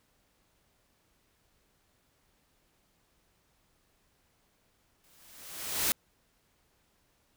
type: noise with exponential growth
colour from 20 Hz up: white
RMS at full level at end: -26 dBFS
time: 5.04-5.92 s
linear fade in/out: 0 ms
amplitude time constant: 190 ms
effects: pink hiss -71 dBFS RMS until 7.36 s